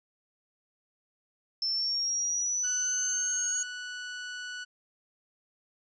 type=linear sweep; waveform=sine; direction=up; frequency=5310 to 6645 Hz; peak=-27 dBFS; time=1.62-3.63 s; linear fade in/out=2 ms
type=tone; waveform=sawtooth; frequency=1479 Hz; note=F#6; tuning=1 cent flat; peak=-33 dBFS; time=2.63-4.65 s; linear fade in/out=20 ms
effects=resampled to 16000 Hz